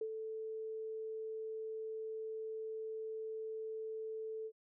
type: tone with ADSR envelope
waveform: sine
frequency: 440 Hz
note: A4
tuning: in tune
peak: -35 dBFS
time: 0.01-4.52 s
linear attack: 4 ms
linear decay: 64 ms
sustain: -5 dB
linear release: 60 ms
effects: none